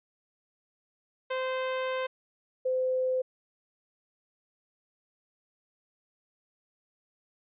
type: tone pair in turn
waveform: sawtooth / sine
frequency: 518 / 513.8 Hz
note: C5 / C5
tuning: -17 / -32 cents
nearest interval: unison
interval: 15 cents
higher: first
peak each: -25 dBFS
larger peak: neither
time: 1.3-2.07 / 2.65-3.22 s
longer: first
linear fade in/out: 10 ms
effects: resampled to 8000 Hz